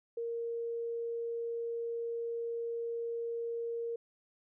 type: tone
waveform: sine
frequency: 465.5 Hz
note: A#4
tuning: 2 cents flat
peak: -34 dBFS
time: 0.17-3.96 s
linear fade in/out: 5 ms
effects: none